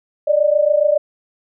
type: tone pair together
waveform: sine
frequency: 579 / 606.2 Hz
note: D5 / D#5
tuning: -25 / -45 cents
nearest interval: minor second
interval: 80 cents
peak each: -15 / -14 dBFS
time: 0.27-0.98 s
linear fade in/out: 10 ms
effects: none